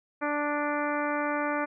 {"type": "harmonic tone", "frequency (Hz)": 293.7, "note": "D4", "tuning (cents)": 0, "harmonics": [1, 2, 3, 4, 5, 6, 7, 8], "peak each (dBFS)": [-32, -32, -34, -34, -35, -39, -40, -42], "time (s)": [0.21, 1.66], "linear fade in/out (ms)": 20, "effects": []}